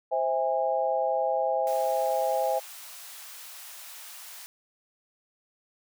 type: chord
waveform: sine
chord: C augmented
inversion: none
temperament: just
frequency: 523.3 / 654.1 / 817.6 Hz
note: C5 / E5 / G#5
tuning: 0 / -14 / -27 cents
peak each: -28 dBFS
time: 0.11-2.6 s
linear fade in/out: 20 ms
type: high-pass noise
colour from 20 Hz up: white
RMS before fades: -44 dBFS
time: 1.67-4.46 s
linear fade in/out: 0 ms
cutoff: 660 Hz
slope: 24 dB/octave
effects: none